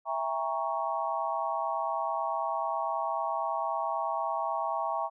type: chord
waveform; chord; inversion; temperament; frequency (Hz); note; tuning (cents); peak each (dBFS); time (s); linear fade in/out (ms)
sine; E diminished seventh; none; equal with one note detuned; 659.3 / 803.2 / 932.3 / 1108.7; E5 / G5 / Bb5 / Db6; 0 / +42 / 0 / 0; -34; 0.05-5.1; 50
effects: none